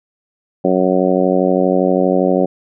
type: harmonic tone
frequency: 92.5 Hz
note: F#2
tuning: in tune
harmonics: 2 / 3 / 4 / 5 / 6 / 7 / 8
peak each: -18 / -18 / -18 / -20 / -17 / -23 / -23 dBFS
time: 0.64-2.46 s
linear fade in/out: 10 ms
effects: none